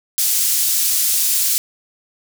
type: high-pass noise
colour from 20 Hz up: pink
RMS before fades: -17 dBFS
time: 0.18-1.58 s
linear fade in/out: 0 ms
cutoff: 6800 Hz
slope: 12 dB/octave
effects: none